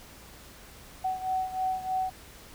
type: beating tone pair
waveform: sine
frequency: 750 / 753.2 Hz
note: F#5 / F#5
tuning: +23 / +31 cents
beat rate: 3.2 Hz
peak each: -29 / -33 dBFS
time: 1.04-2.1 s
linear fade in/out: 10 ms
effects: added 60 Hz sine -56 dBFS peak until 2.54 s + pink hiss -50 dBFS RMS until 2.54 s